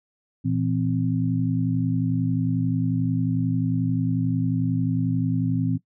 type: tone cluster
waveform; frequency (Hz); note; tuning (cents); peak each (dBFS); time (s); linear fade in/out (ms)
sine; 115.8 / 167 / 261.4; A#2 / E3 / C4; -11 / +23 / -1; -25; 0.44-5.78; 20
effects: noise-tail reverb RT60 0.1 s tail -17 dB re dry